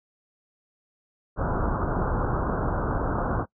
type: low-pass noise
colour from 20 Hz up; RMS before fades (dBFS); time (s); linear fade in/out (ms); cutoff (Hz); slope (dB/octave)
pink; -26; 1.36-3.46; 50; 1500; 96
effects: noise-tail reverb RT60 0.1 s tail -22 dB re dry